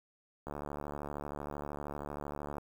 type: click train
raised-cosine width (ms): 1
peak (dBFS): -26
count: 155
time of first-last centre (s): 0.47-2.582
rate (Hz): 72.9
effects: 9-bit